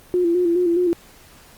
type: tone with vibrato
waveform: sine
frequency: 349.2 Hz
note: F4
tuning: in tune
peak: -15 dBFS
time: 0.14-0.93 s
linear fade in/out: 0 ms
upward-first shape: square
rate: 4.8 Hz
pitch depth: 48 cents each way
effects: pink hiss -48 dBFS RMS until 1.57 s + Opus 32 kbps